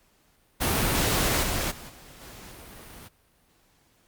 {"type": "noise with level steps", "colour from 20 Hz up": "pink", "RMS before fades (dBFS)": [-24, -28, -43, -49, -45], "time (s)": [0.6, 3.09], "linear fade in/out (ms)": 20, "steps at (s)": [1.42, 1.7, 1.88, 2.2], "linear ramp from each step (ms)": 20, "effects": ["pink hiss -64 dBFS RMS until 4.07 s", "Opus 48 kbps"]}